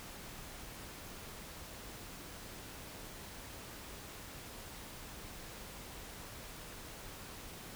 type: silence
effects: pink hiss -49 dBFS RMS until 7.75 s